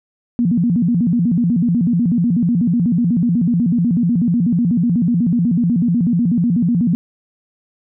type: tone with vibrato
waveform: sine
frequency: 202.3 Hz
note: G#3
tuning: 45 cents flat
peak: -12 dBFS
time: 0.39-6.95 s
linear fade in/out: 0 ms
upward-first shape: square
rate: 8.1 Hz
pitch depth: 290 cents each way
effects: none